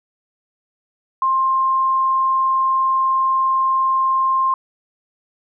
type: tone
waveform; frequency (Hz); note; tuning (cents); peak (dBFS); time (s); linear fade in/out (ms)
sine; 1057; C6; +17; -14; 1.22-4.54; 2
effects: none